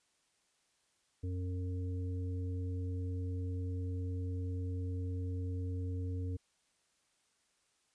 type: harmonic tone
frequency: 91 Hz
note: F#2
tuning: 28 cents flat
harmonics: 1 / 3 / 5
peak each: -35 / -45 / -49 dBFS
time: 1.23-6.37 s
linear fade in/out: 10 ms
effects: white hiss -75 dBFS RMS until 7.94 s + resampled to 22050 Hz